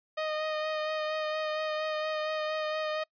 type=tone with vibrato; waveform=sawtooth; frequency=619 Hz; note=D#5; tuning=9 cents flat; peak=-26 dBFS; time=0.17-3.04 s; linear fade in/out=10 ms; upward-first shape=sine; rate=4.3 Hz; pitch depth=16 cents each way; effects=noise-tail reverb RT60 0.1 s tail -25 dB re dry + resampled to 11025 Hz